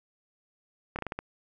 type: slowing click train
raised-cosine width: 0.5 ms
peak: -18 dBFS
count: 6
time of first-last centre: 0.96-1.19 s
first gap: 28 ms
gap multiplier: 1.25
effects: none